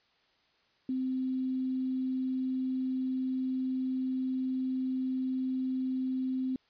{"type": "tone with quantisation", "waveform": "sine", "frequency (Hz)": 259.3, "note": "C4", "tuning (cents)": -15, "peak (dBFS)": -29, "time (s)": [0.89, 6.56], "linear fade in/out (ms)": 2, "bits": 9, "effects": ["white hiss -69 dBFS RMS until 6.69 s", "resampled to 11025 Hz"]}